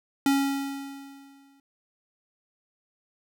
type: tone with exponential decay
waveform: square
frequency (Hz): 276.3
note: C#4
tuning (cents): -6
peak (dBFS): -19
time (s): 0.26-1.6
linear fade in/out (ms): 2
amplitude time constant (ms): 290
effects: none

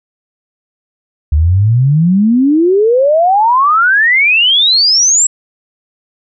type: exponential sweep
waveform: sine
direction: up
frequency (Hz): 71.5 to 7780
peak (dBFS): -6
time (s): 1.32-5.27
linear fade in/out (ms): 5
effects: none

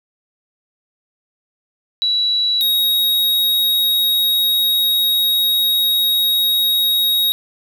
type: tone pair in turn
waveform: sine / square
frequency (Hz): 3924 / 3781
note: B7 / A#7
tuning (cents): -12 / +24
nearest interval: minor second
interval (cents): 64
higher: first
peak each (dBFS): -14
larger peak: neither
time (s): 2.02-2.61 / 2.61-7.32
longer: second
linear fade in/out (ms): 0
effects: 8-bit

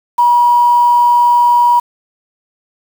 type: tone with quantisation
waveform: sine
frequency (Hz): 962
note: B5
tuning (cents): -46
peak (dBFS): -6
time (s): 0.18-1.8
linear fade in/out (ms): 10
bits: 5
effects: none

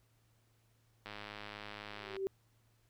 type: click train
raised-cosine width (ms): 0.3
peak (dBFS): -29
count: 116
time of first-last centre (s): 1.06-2.166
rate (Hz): 104
type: tone with exponential growth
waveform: sine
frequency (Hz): 386.6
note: G4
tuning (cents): -24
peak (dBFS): -30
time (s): 1.89-2.27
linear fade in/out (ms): 0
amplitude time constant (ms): 81
effects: added 113 Hz sine -70 dBFS peak until 2.89 s + pink hiss -75 dBFS RMS until 2.89 s

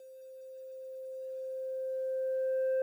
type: tone with level ramp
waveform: sine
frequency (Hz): 523.3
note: C5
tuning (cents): 0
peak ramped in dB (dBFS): -49 to -24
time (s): 0-2.82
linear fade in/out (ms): 2
effects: tanh soft clip ceiling -26 dBFS + 11-bit

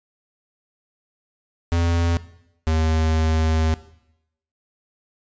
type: tone pair in turn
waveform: square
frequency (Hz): 84.9 / 79.57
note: F2 / D#2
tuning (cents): -48 / +39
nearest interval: minor second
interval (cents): 113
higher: first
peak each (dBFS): -18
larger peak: neither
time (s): 1.72-2.17 / 2.67-3.74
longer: second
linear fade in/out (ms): 0
effects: noise-tail reverb RT60 0.8 s tail -17 dB re dry + resampled to 16000 Hz

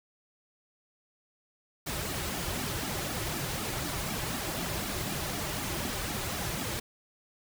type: noise with flanger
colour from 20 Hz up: pink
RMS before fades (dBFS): -34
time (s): 1.86-6.8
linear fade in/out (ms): 10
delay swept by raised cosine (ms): 1.9 to 4.4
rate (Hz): 4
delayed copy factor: -1
effects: none

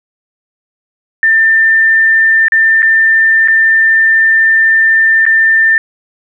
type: tone with dropouts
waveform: sine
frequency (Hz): 1792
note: A6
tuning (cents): +31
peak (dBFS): -5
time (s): 1.23-5.78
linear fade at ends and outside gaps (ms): 1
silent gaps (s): 2.483-2.521 / 2.821-2.828 / 3.476-3.483 / 5.254-5.264
effects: none

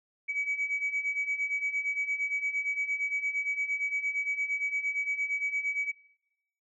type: beating tone pair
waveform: sine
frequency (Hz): 2270 / 2278.7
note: C#7 / C#7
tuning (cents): +41 / +47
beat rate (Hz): 8.7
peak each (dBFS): -33 / -29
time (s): 0.28-5.92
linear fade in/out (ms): 20
effects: noise-tail reverb RT60 0.9 s tail -22 dB re dry + tanh soft clip ceiling -23 dBFS

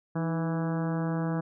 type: harmonic tone with a mistuned harmonic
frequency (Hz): 164.81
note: E3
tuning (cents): 0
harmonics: 1 / 2 / 3 / 4 / 5 / 6 / 7 / 8 / 9 / 10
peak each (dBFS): -28 / -34 / -38 / -40 / -42 / -44 / -45 / -46 / -47 / -48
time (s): 0.15-1.41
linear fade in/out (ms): 10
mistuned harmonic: 2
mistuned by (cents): -58
effects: none

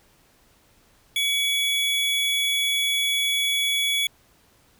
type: tone pair together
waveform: square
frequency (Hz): 2263 / 3391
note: C#7 / G#7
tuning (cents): +35 / +35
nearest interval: perfect fifth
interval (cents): 700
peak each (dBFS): -26 / -23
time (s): 1.16-4.07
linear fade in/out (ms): 2
effects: pink hiss -59 dBFS RMS until 4.79 s

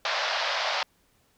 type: band-pass noise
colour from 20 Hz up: pink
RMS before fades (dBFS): -28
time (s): 0.05-0.83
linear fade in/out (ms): 2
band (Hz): 580 to 5300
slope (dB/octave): 48
effects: pink hiss -66 dBFS RMS until 1.37 s

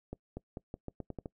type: accelerating click train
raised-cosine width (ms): 2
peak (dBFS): -26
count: 9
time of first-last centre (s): 0.13-1.258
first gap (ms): 240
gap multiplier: 0.84
effects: noise-tail reverb RT60 0.1 s tail -23 dB re dry

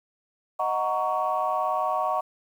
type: chord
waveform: sine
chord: D# minor seventh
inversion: none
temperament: equal with one note detuned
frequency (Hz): 622.3 / 740 / 932.3 / 1117.1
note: D#5 / F#5 / A#5 / C#6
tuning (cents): 0 / 0 / 0 / +13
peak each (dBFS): -29 / -27 / -30 / -27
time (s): 0.59-2.21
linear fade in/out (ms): 10
effects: tanh soft clip ceiling -14 dBFS + 9-bit

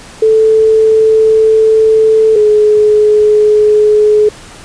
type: tone pair in turn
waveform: sine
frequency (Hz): 439.4 / 423.3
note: A4 / G#4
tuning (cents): -2 / +33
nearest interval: minor second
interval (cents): 65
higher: first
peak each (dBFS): -4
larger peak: neither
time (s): 0.22-2.36 / 2.36-4.29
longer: first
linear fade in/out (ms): 5
effects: pink hiss -33 dBFS RMS until 4.64 s + resampled to 22050 Hz

